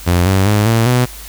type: tone with pitch steps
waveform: sawtooth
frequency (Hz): 87.9 / 95.86 / 104.53 / 113.99 / 124.31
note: F2 / G2 / G#2 / A#2 / B2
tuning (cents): +12 / -38 / +12 / -38 / +12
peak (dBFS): -6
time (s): 0.06-1.06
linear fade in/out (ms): 20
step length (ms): 200
effects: added 50 Hz sine -33 dBFS peak until 1.28 s + white hiss -34 dBFS RMS until 1.28 s